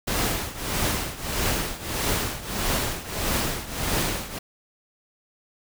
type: noise with tremolo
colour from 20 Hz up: pink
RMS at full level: -23 dBFS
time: 0.07-4.39 s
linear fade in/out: 10 ms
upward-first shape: triangle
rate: 1.6 Hz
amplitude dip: 85%
effects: none